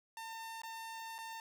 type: tone with dropouts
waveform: sawtooth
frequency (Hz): 903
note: A5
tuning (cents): +45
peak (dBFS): -40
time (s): 0.17-1.4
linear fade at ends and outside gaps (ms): 1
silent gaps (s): 0.618-0.634 / 1.182-1.187
effects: none